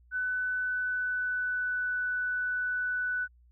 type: tone with pitch glide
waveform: sine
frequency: 1500 to 1489.6 Hz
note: F#6 to F#6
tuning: +23 to +11 cents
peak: -28 dBFS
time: 0.11-3.28 s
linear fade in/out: 50 ms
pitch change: -12 cents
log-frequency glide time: 0.61-1.95 s
effects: added 60 Hz sine -57 dBFS peak until 3.51 s